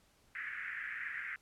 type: band-pass noise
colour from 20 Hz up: pink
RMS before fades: -42 dBFS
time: 0.35-1.36 s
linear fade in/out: 2 ms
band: 1600 to 2100 Hz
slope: 48 dB/octave
effects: pink hiss -69 dBFS RMS until 1.41 s + low-pass 12000 Hz 12 dB/octave